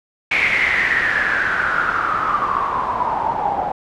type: noise with low-pass filter sweep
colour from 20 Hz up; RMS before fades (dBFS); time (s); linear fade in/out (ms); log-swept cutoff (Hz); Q
white; -19; 0.31-3.72; 5; 2300 to 780; 9.4
effects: none